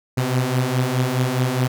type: beating tone pair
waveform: sawtooth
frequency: 124.3 / 129.1 Hz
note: B2 / C3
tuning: +12 / -23 cents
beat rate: 4.8 Hz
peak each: -19 / -16 dBFS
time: 0.17-1.68 s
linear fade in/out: 10 ms
effects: none